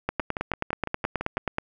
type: two click trains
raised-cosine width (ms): 0.5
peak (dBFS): -10 / -14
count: 15 / 8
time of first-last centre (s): 0.09-1.584 / 0.2-1.378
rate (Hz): 9.37 / 5.94
effects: none